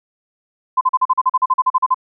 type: tone bursts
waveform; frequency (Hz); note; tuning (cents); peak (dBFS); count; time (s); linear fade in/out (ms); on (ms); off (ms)
sine; 1027; C6; -33; -10; 15; 0.77-1.945; 10; 41; 40
effects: none